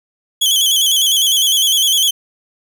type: tone with vibrato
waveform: sawtooth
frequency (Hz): 3226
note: G7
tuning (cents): +49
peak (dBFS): -8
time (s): 0.41-2.11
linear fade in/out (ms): 10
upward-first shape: square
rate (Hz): 9.9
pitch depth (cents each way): 65
effects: none